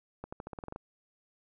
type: accelerating click train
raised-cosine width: 1 ms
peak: -26 dBFS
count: 10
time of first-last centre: 0.24-0.761 s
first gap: 85 ms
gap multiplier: 0.9
effects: none